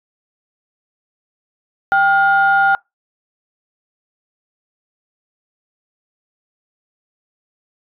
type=tone pair together; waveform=sine; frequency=787 / 1419 Hz; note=G5 / F6; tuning=+7 / +27 cents; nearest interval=minor seventh; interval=1020 cents; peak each=-12 dBFS; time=1.92-2.75 s; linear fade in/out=0 ms; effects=noise-tail reverb RT60 0.2 s tail -25 dB re dry + tanh soft clip ceiling -4 dBFS